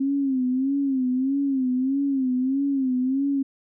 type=tone with vibrato; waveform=sine; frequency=265.9 Hz; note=C4; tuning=28 cents sharp; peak=-20 dBFS; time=0-3.43 s; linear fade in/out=10 ms; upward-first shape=sine; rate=1.6 Hz; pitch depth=95 cents each way; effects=none